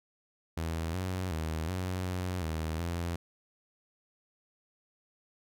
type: tone with pitch steps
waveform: sawtooth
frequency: 81.7 / 92.5 / 79.7 / 92 / 91.2 / 79.7 / 85.6 Hz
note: E2 / F#2 / D#2 / F#2 / F#2 / D#2 / F2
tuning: -15 / 0 / +42 / -9 / -24 / +42 / -34 cents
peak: -28 dBFS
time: 0.57-3.16 s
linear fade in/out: 5 ms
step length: 370 ms
effects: none